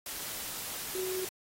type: tone in noise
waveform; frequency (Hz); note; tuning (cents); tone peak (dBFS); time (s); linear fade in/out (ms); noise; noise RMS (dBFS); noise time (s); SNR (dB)
sine; 372.8; F#4; +13; -33; 0.95-1.25; 2; white; -39; 0.06-1.29; +3
effects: AAC 48 kbps